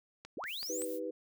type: click train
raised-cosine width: 0.2 ms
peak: -29 dBFS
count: 4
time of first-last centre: 0.25-0.819 s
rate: 5.27 Hz
type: linear sweep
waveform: sine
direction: up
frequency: 198.9 to 8600 Hz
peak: -38 dBFS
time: 0.37-0.85 s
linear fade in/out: 2 ms
type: noise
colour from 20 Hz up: violet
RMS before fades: -48 dBFS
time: 0.45-1 s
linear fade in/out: 50 ms
type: chord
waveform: sine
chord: Eb augmented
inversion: none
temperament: equal with one note detuned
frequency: 318 / 392 / 493.9 Hz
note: Eb4 / G4 / B4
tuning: +38 / 0 / 0 cents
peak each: -41 / -42 / -38 dBFS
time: 0.69-1.11 s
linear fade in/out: 10 ms
effects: none